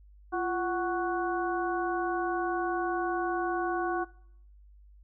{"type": "harmonic tone with a mistuned harmonic", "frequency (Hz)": 370, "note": "F#4", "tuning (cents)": 0, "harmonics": [1, 2, 3, 4], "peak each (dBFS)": [-31, -32, -35, -37], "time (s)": [0.32, 4.05], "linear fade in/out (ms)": 20, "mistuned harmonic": 1, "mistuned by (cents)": -120, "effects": ["noise-tail reverb RT60 0.7 s tail -21 dB re dry", "added 50 Hz sine -52 dBFS peak until 5.03 s"]}